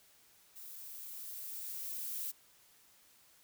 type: noise with level ramp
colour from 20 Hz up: violet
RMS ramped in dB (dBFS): -50 to -39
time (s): 0.55-2.32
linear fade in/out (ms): 20
effects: white hiss -65 dBFS RMS until 3.43 s